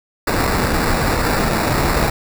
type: noise with sample-and-hold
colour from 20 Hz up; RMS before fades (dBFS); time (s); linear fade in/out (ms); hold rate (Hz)
pink; -17; 0.27-2.1; 5; 3150
effects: none